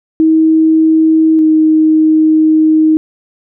sine tone pair in turn, 318.5 / 313.6 Hz, D#4 / D#4, +41 / +14 cents, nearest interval unison, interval 27 cents, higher first, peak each -5 dBFS, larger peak neither, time 0.2-1.39 / 1.39-2.97 s, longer second, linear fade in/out 0 ms, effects none

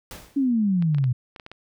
pink noise with exponential decay, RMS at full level -36 dBFS, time 0.11-0.53 s, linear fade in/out 1 ms, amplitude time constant 91 ms
sine exponential sweep, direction down, 286.4 to 120.3 Hz, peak -18 dBFS, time 0.36-1.13 s, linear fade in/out 10 ms
clicks, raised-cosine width 0.3 ms, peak -24 dBFS, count 8, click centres 0.824 / 0.947 / 0.984 / 1.041 / 1.362 / 1.398 / 1.464 / 1.516 s
effects none

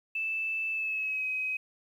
sine tone with pitch glide, 2637 to 2530 Hz, E7 to D#7, 0 to +28 cents, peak -29 dBFS, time 0.15-1.57 s, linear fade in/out 5 ms, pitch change -72 cents, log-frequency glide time 0.71-1.26 s, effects 10-bit

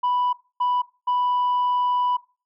sine tone bursts at uneven times, 987.8 Hz, B5, in tune, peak -17 dBFS, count 3, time 0.03-0.33 / 0.6-0.82 / 1.07-2.17 s, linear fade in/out 10 ms, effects noise-tail reverb RT60 0.3 s tail -19 dB re dry + tanh soft clip ceiling -17 dBFS

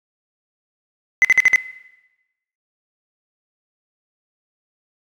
sine tone bursts, 2031 Hz, B6, 48 cents sharp, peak -6 dBFS, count 5, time 1.22-1.559 s, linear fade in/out 0 ms, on 27 ms, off 51 ms, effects noise-tail reverb RT60 1.0 s tail -19 dB re dry + tanh soft clip ceiling -6 dBFS

